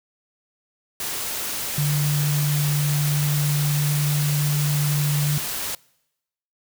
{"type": "tone in noise", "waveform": "sine", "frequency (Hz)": 146.83, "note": "D3", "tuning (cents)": 0, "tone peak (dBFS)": -19, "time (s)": [1.78, 5.38], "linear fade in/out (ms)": 2, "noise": "white", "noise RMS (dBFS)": -28, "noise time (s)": [1, 5.75], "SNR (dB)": 6, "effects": ["noise-tail reverb RT60 0.9 s tail -25 dB re dry"]}